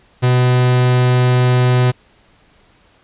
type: tone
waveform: 45% pulse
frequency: 125.2 Hz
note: B2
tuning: 24 cents sharp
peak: -10 dBFS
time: 0.22-1.92 s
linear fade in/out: 20 ms
effects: pink hiss -52 dBFS RMS until 3.03 s + resampled to 8000 Hz